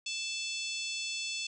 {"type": "harmonic tone with a mistuned harmonic", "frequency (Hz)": 880, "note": "A5", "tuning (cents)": 0, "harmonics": [3, 4, 5, 6, 7, 8, 9], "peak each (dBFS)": [-38, -40, -42, -44, -45, -46, -47], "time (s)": [0.06, 1.47], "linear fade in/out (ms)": 5, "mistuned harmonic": 4, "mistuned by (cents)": -34, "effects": []}